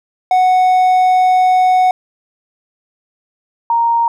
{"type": "tone pair in turn", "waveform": ["triangle", "sine"], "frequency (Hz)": [739, 931.1], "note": ["F#5", "A#5"], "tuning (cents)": [-2, -2], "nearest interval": "major third", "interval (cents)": 400, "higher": "second", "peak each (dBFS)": [-6, -10], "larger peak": "first", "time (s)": [[0.31, 1.91], [3.7, 4.08]], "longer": "first", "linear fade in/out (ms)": 2, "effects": []}